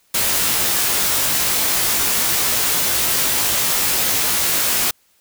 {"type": "noise with comb filter", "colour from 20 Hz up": "white", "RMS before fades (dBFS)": -18, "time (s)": [0.14, 4.91], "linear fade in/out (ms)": 5, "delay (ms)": 18, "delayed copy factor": 0.75, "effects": ["white hiss -59 dBFS RMS until 5.2 s"]}